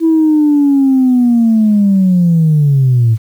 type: linear sweep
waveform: sine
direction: down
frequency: 329.6 to 108.4 Hz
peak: -5 dBFS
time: 0-3.18 s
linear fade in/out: 50 ms
effects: tanh soft clip ceiling -3 dBFS + 7-bit